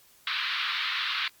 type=band-pass noise; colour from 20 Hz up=white; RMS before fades=-30 dBFS; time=0.27-1.28 s; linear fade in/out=2 ms; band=1100 to 4100 Hz; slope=48 dB/octave; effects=white hiss -59 dBFS RMS until 1.4 s + Opus 48 kbps